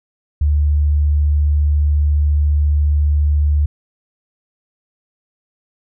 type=tone; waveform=sine; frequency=73.8 Hz; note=D2; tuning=9 cents sharp; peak=-11 dBFS; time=0.41-3.66 s; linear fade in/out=5 ms; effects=none